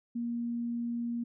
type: tone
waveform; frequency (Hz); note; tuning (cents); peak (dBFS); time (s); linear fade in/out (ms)
sine; 236.2; A#3; +23; -31; 0.15-1.24; 10
effects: none